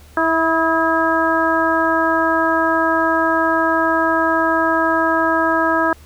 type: harmonic tone with a mistuned harmonic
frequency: 326.2 Hz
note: E4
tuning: 18 cents flat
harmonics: 1 / 2 / 3 / 4 / 5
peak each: -20 / -20 / -20 / -20 / -20 dBFS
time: 0.17-5.93 s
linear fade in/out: 2 ms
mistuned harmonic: 4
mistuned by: -38 cents
effects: added 75 Hz sine -42 dBFS peak until 6.05 s + pink hiss -48 dBFS RMS until 6.05 s